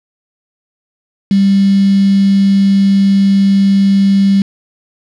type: tone with quantisation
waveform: sine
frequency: 196.6 Hz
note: G3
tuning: 5 cents sharp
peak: -6 dBFS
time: 1.31-4.42 s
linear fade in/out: 2 ms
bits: 4
effects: low-pass 5000 Hz 12 dB/octave